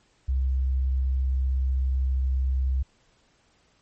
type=tone; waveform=sine; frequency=65.41 Hz; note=C2; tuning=in tune; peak=-21 dBFS; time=0.28-2.83 s; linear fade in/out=10 ms; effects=pink hiss -64 dBFS RMS until 3.81 s + MP3 32 kbps